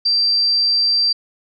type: tone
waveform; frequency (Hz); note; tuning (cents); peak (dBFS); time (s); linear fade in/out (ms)
sine; 4699; D8; 0; -13; 0.05-1.13; 10
effects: none